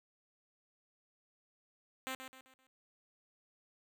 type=tone with echo; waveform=5% pulse; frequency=261.6 Hz; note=C4; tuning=in tune; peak=-27 dBFS; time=2.07-2.15 s; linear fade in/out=0 ms; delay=130 ms; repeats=4; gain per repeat=-8 dB; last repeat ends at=2.67 s; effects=none